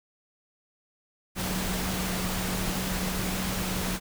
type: tone in noise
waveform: sine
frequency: 185 Hz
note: F#3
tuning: in tune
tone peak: -32 dBFS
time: 1.35-4 s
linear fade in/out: 50 ms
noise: pink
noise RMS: -31 dBFS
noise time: 1.35-4 s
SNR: -4 dB
effects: none